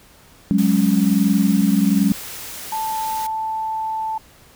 sine chord, F# suspended second, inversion none, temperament equal with one note detuned, 185 / 206.2 / 277.2 Hz, F#3 / G#3 / C#4, 0 / -12 / 0 cents, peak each -18 / -16 / -20 dBFS, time 0.51-2.12 s, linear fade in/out 0 ms
white noise, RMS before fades -33 dBFS, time 0.58-3.27 s, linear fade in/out 5 ms
sine tone, 880 Hz, A5, in tune, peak -21 dBFS, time 2.72-4.18 s, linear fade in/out 5 ms
effects pink hiss -49 dBFS RMS until 4.55 s

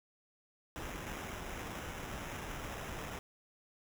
pink noise with sample-and-hold, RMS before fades -43 dBFS, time 0.76-3.19 s, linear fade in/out 0 ms, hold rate 4410 Hz, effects none

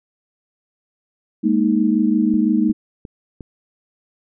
sine chord, Ab suspended second, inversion none, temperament just, 207.7 / 233.6 / 311.5 Hz, Ab3 / Bb3 / Eb4, 0 / +4 / +2 cents, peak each -18 dBFS, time 1.43-2.73 s, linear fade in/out 20 ms
click train, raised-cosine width 3 ms, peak -21 dBFS, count 4, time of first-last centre 2.34-3.408 s, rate 2.81 Hz
effects none

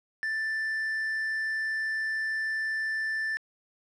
triangle tone with quantisation, 1767 Hz, A6, 7 cents sharp, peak -26 dBFS, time 0.23-3.37 s, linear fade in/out 0 ms, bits 9, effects low-pass 8000 Hz 12 dB/octave

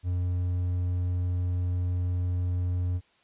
triangle tone, 89.4 Hz, F2, 41 cents sharp, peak -23 dBFS, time 0.03-3.01 s, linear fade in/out 50 ms, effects white hiss -64 dBFS RMS until 3.23 s + resampled to 8000 Hz

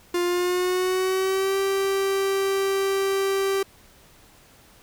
45% pulse tone with pitch glide, 351.6 to 390.1 Hz, F4 to G4, +12 to -8 cents, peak -21 dBFS, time 0.14-3.63 s, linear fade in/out 5 ms, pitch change +180 cents, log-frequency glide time 0.24-1.57 s, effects pink hiss -53 dBFS RMS until 4.82 s

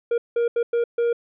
triangle tone bursts at uneven times, 471 Hz, A#4, 18 cents sharp, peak -16 dBFS, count 5, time 0.11-0.18 / 0.36-0.48 / 0.56-0.63 / 0.73-0.84 / 0.98-1.13 s, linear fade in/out 5 ms, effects resampled to 8000 Hz

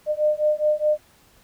sine beating tone pair, 603 / 607.8 Hz, D5 / D#5, +46 / -41 cents, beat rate 4.8 Hz, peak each -21 dBFS, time 0.06-0.98 s, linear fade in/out 50 ms, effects pink hiss -56 dBFS RMS until 1.43 s

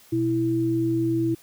sine tone pair together, 123.46 / 329.6 Hz, B2 / E4, 0 / 0 cents, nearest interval octave + perfect fourth, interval 1700 cents, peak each -27 / -21 dBFS, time 0.12-1.35 s, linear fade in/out 10 ms, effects white hiss -53 dBFS RMS until 1.42 s

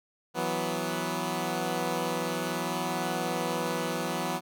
10% pulse chord, E suspended second, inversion none, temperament equal, 164.81 / 185 / 246.9 Hz, E3 / F#3 / B3, 0 / 0 / 0 cents, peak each -25 dBFS, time 0.34-4.41 s, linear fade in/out 50 ms, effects none

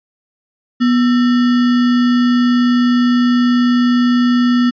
sine tone with sample-and-hold, 244.5 Hz, B3, 17 cents flat, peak -9 dBFS, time 0.8-4.71 s, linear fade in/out 20 ms, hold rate 1575 Hz, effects resampled to 11025 Hz

